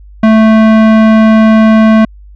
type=tone; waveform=square; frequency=220 Hz; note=A3; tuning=in tune; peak=-3 dBFS; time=0.23-2.05 s; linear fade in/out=5 ms; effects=added 50 Hz sine -31 dBFS peak until 2.35 s + low-pass 2000 Hz 12 dB/octave